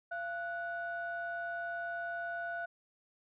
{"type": "tone pair together", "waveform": "sine", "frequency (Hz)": [686, 1476], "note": ["F5", "F#6"], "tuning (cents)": [-31, -5], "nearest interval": "octave + minor second", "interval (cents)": 1326, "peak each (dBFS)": [-38, -38], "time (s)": [0.11, 2.66], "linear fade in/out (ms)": 10, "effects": ["tanh soft clip ceiling -29 dBFS"]}